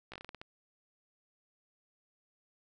slowing click train, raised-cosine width 0.3 ms, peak -29 dBFS, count 9, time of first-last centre 0.12-0.415 s, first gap 16 ms, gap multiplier 1.23, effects none

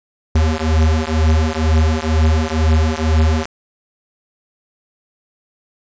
square beating tone pair, 77.78 / 79.88 Hz, D#2 / D#2, 0 / +46 cents, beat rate 2.1 Hz, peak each -16 / -16 dBFS, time 0.35-3.46 s, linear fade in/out 5 ms, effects resampled to 16000 Hz

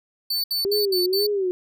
45% pulse tone bursts, 4502 Hz, C#8, 26 cents sharp, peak -21 dBFS, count 5, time 0.3-1.268 s, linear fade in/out 5 ms, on 140 ms, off 67 ms
sine tone with vibrato, 387.1 Hz, G4, 22 cents flat, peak -20 dBFS, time 0.65-1.51 s, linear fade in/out 0 ms, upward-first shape sine, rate 2 Hz, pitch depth 130 cents each way
effects none

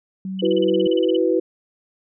sine tone, 190 Hz, F#3, 46 cents sharp, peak -25 dBFS, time 0.25-0.87 s, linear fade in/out 2 ms
sine tone bursts, 2980 Hz, F#7, 12 cents sharp, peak -27 dBFS, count 14, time 0.39-1.165 s, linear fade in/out 5 ms, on 21 ms, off 37 ms
sine chord, E suspended second, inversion none, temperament equal with one note detuned, 329.6 / 373.9 / 493.9 Hz, E4 / F#4 / B4, 0 / +18 / 0 cents, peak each -20 dBFS, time 0.42-1.4 s, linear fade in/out 10 ms
effects none

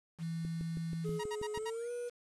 sine tone, 164.81 Hz, E3, in tune, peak -35 dBFS, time 0.18-1.21 s, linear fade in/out 50 ms
click train, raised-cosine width 3 ms, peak -32 dBFS, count 8, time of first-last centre 0.45-1.575 s, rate 6.22 Hz
triangle tone with pitch glide, 423 to 483.1 Hz, G#4 to B4, +32 to -38 cents, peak -35 dBFS, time 1.04-2.1 s, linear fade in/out 20 ms, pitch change +230 cents, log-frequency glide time 1.54-1.91 s
sawtooth tone bursts, 947 Hz, A#5, 27 cents sharp, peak -35 dBFS, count 5, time 1.19-1.704 s, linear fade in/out 10 ms, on 50 ms, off 66 ms
effects resampled to 24000 Hz + 9-bit

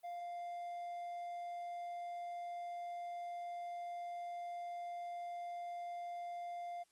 triangle tone, 698.5 Hz, F5, in tune, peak -40 dBFS, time 0.03-6.84 s, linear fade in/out 20 ms, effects white hiss -75 dBFS RMS until 6.91 s + Opus 32 kbps

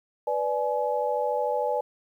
sine chord, G# diminished, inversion first, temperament equal with one note detuned, 493.9 / 587.3 / 845.6 Hz, B4 / D5 / G#5, 0 / 0 / +31 cents, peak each -28 dBFS, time 0.27-1.81 s, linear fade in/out 5 ms, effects 10-bit

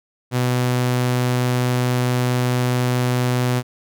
sawtooth tone, 124.6 Hz, B2, 16 cents sharp, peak -13 dBFS, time 0.31-3.63 s, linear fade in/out 50 ms, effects none

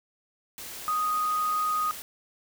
sine tone in noise, 1244.5 Hz, D#6, in tune, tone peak -24 dBFS, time 0.88-1.91 s, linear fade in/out 0 ms, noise white, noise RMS -40 dBFS, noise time 0.58-2.02 s, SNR +13 dB, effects none

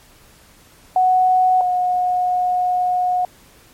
sine tone pair in turn, 740 / 726 Hz, F#5 / F#5, 0 / -33 cents, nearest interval unison, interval 33 cents, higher first, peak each -11 / -15 dBFS, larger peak first, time 0.96-1.61 / 1.61-3.25 s, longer second, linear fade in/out 2 ms, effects pink hiss -49 dBFS RMS until 3.73 s + MP3 64 kbps

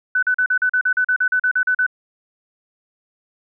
sine tone bursts, 1500 Hz, F#6, 23 cents sharp, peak -14 dBFS, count 15, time 0.15-1.865 s, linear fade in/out 5 ms, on 77 ms, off 40 ms, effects none

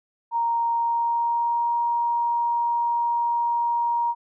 sine tone with pitch glide, 932.3 to 943.1 Hz, A#5 to A#5, 0 to +20 cents, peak -20 dBFS, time 0.31-4.15 s, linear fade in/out 50 ms, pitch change +20 cents, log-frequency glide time 0.75-1.75 s, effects none

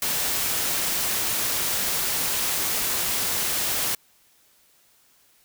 white noise, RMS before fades -25 dBFS, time 0.02-3.95 s, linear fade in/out 2 ms, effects white hiss -60 dBFS RMS until 5.44 s

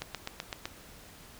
click train, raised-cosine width 0.2 ms, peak -17 dBFS, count 6, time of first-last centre 0.02-0.655 s, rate 7.87 Hz, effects pink hiss -52 dBFS RMS until 1.39 s

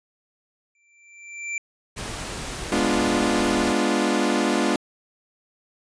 square tone with exponential growth, 2349 Hz, D7, in tune, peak -25 dBFS, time 0.75-1.58 s, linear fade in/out 2 ms, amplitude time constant 180 ms
pink noise, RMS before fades -32 dBFS, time 1.96-3.73 s, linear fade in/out 20 ms
sawtooth chord, G# diminished seventh, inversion none, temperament equal, 207.7 / 246.9 / 293.7 / 349.2 Hz, G#3 / B3 / D4 / F4, 0 / 0 / 0 / 0 cents, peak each -22 / -21 / -21 / -21 dBFS, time 2.72-4.76 s, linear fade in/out 2 ms
effects resampled to 22050 Hz

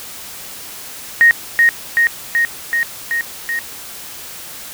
sine tone with echo, 1864.7 Hz, A#6, in tune, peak -5 dBFS, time 1.21-1.31 s, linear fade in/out 0 ms, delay 380 ms, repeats 6, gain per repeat -2 dB, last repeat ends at 3.59 s, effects white hiss -32 dBFS RMS until 4.73 s

